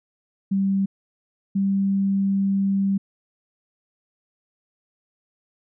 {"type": "tone pair in turn", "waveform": "sine", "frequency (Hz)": [195, 196.02], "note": ["G3", "G3"], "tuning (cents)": [-9, 0], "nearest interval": "unison", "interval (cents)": 9, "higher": "second", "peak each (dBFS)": -18, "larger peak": "neither", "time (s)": [[0.51, 0.86], [1.55, 2.98]], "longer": "second", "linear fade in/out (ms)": 10, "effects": []}